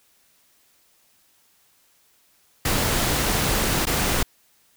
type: noise with dropouts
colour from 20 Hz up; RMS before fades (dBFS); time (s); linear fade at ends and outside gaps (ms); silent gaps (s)
pink; -22; 2.65-4.23; 5; 3.855-3.868
effects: white hiss -61 dBFS RMS until 4.76 s